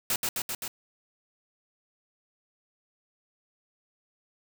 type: noise with echo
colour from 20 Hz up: white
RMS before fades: -27 dBFS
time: 0.1-0.16 s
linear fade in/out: 2 ms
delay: 130 ms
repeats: 4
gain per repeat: -2 dB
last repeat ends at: 0.68 s
effects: none